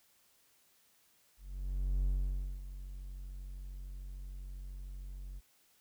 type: tone with ADSR envelope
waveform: triangle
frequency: 46.51 Hz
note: F#1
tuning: 10 cents sharp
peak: -26 dBFS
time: 1.37-5.41 s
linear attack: 670 ms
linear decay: 560 ms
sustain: -14 dB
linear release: 34 ms
effects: white hiss -69 dBFS RMS until 5.8 s